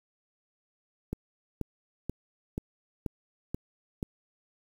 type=click train; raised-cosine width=3 ms; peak=-19 dBFS; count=7; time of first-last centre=1.13-4.029 s; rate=2.07 Hz; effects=8-bit